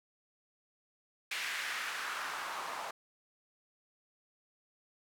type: noise with band-pass filter sweep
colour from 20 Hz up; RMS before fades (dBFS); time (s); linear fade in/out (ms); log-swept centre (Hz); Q
white; -39; 1.31-2.91; 5; 2200 to 880; 1.9
effects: none